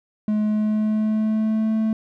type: tone with pitch glide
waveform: triangle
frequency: 212.4 to 219.8 Hz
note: G#3 to A3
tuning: +39 to -2 cents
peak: -16 dBFS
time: 0.28-1.93 s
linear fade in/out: 2 ms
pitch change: +59 cents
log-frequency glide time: 0.43-1.75 s
effects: none